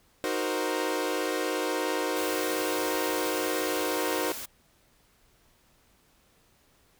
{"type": "chord", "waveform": "sawtooth", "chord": "C half-diminished seventh", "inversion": "first", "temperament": "equal", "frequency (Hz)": [311.1, 370, 466.2, 523.3], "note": ["Eb4", "Gb4", "Bb4", "C5"], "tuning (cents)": [0, 0, 0, 0], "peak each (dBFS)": -29, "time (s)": [0.24, 4.32], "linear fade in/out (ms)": 0}
{"type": "noise", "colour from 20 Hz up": "white", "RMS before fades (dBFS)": -38, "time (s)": [2.16, 4.46], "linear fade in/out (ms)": 10}
{"effects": ["pink hiss -64 dBFS RMS until 6.99 s"]}